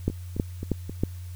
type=two click trains; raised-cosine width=3 ms; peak=-20 / -10 dBFS; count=4 / 4; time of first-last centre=0.1-0.896 / 0.08-1.035 s; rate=3.77 / 3.14 Hz; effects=added 89 Hz sine -35 dBFS peak until 1.35 s + white hiss -54 dBFS RMS until 1.35 s